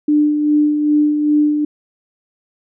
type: tone with tremolo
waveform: sine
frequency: 298.2 Hz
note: D4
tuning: 27 cents sharp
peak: -9 dBFS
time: 0.08-1.65 s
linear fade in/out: 5 ms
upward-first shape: sine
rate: 2.5 Hz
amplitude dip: 45%
effects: none